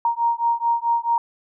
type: beating tone pair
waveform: sine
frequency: 932.3 / 936.9 Hz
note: A#5 / A#5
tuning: 0 / +8 cents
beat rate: 4.6 Hz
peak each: -21 dBFS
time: 0.05-1.18 s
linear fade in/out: 2 ms
effects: none